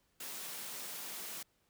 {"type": "high-pass noise", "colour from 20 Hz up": "white", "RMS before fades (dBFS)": -44, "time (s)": [0.2, 1.43], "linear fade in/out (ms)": 5, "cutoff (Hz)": 140, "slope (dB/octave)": 96, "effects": ["pink hiss -75 dBFS RMS until 1.69 s"]}